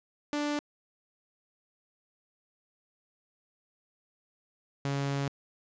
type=tone pair in turn; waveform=sawtooth; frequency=293.7 / 139.65 Hz; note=D4 / C#3; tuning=0 / +13 cents; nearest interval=octave + minor second; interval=1287 cents; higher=first; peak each=-25 dBFS; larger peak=neither; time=0.33-0.59 / 4.85-5.28 s; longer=second; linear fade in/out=0 ms; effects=resampled to 16000 Hz + 10-bit